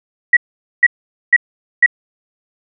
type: tone bursts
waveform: sine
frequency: 1927 Hz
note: B6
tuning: 43 cents flat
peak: -4 dBFS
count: 4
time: 0.33-1.862 s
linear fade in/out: 5 ms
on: 38 ms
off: 460 ms
effects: none